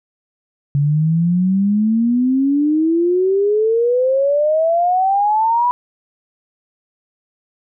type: exponential sweep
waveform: sine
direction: up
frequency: 140.3 to 990 Hz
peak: -12 dBFS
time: 0.75-5.71 s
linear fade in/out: 0 ms
effects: none